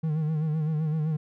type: tone with vibrato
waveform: triangle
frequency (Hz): 155.56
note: D#3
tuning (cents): 0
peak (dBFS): -22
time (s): 0.03-1.17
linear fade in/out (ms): 10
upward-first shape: sine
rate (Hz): 7.8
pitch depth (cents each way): 60
effects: none

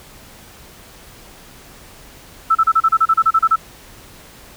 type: tone bursts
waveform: sine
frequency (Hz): 1318.5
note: E6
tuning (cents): 0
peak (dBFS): -9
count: 13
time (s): 2.5-3.56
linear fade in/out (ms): 10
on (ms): 52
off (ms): 32
effects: pink hiss -42 dBFS RMS until 4.56 s

